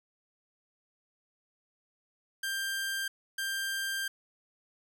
sawtooth tone bursts at uneven times, 1585 Hz, G6, 19 cents sharp, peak -28 dBFS, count 2, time 2.43-3.08 / 3.38-4.08 s, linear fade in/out 5 ms, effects none

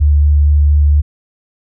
sine tone with vibrato, 73.42 Hz, D2, in tune, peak -6 dBFS, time 0-1.02 s, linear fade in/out 20 ms, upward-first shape square, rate 4.3 Hz, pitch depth 8 cents each way, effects none

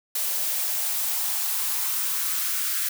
blue noise with high-pass filter sweep, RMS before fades -26 dBFS, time 0.15-2.89 s, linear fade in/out 5 ms, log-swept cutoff 490 to 1500 Hz, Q 2.3, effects none

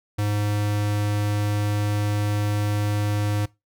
square tone, 103.83 Hz, G#2, in tune, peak -22 dBFS, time 0.18-3.46 s, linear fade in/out 10 ms, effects noise-tail reverb RT60 0.2 s tail -20 dB re dry

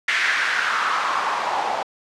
white noise with band-pass filter sweep, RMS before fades -22 dBFS, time 0.08-1.83 s, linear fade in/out 5 ms, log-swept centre 2000 to 730 Hz, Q 3.6, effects low-pass 6000 Hz 12 dB/octave

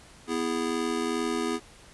square chord, E major, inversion second, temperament just, 247.2 / 329.6 / 412 Hz, B3 / E4 / G#4, +2 / 0 / -14 cents, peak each -32 dBFS, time 0.27-1.6 s, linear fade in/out 50 ms, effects pink hiss -52 dBFS RMS until 1.93 s + resampled to 24000 Hz

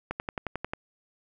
click train, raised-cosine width 0.5 ms, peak -16 dBFS, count 8, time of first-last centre 0.11-0.735 s, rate 11.2 Hz, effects none

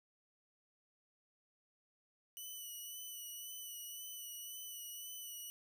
5% pulse tone with vibrato, 2964 Hz, F#7, 2 cents sharp, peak -38 dBFS, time 2.37-5.5 s, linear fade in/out 0 ms, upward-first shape sine, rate 1.9 Hz, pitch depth 28 cents each way, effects none

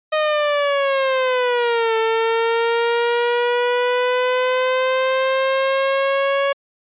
sawtooth linear two-way sweep, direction down then up, 622.3 to 446.2 to 558 Hz, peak -12 dBFS, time 0.12-6.53 s, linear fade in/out 10 ms, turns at 1.96 s, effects resampled to 8000 Hz

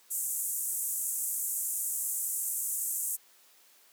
pink band-pass noise, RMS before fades -33 dBFS, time 0.1-3.17 s, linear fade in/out 20 ms, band 7300 to 15000 Hz, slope 48 dB/octave, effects white hiss -61 dBFS RMS until 3.92 s + high-pass 300 Hz 12 dB/octave

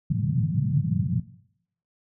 white band-pass noise, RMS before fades -24 dBFS, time 0.1-1.2 s, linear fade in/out 5 ms, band 100 to 180 Hz, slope 48 dB/octave, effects noise-tail reverb RT60 0.7 s tail -17 dB re dry

